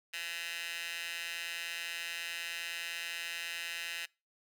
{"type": "tone with high-pass filter", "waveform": "15% pulse", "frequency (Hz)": 169.6, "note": "E3", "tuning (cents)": 50, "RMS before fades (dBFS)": -40, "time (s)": [0.13, 4.06], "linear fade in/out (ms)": 10, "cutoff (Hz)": 2300, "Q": 2.9, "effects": ["noise-tail reverb RT60 0.3 s tail -25 dB re dry"]}